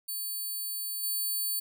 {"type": "tone with level steps", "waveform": "5% pulse", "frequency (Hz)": 4500, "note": "C#8", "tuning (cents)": 25, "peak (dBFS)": [-26, -22], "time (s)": [0.08, 1.6], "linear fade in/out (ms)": 10, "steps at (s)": 1.03, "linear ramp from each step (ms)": 5, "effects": []}